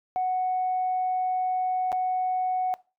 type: tone with dropouts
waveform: sine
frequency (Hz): 740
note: F#5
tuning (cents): 0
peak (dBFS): -22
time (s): 0.16-2.74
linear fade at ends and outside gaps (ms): 0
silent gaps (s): 1.919-1.927
effects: noise-tail reverb RT60 0.3 s tail -21 dB re dry + tanh soft clip ceiling -19 dBFS